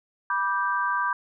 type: chord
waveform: sine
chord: G major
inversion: first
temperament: just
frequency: 980 / 1176 / 1568 Hz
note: B5 / D6 / G6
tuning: -14 / +2 / 0 cents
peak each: -27 dBFS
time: 0.3-1.13 s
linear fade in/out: 2 ms
effects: none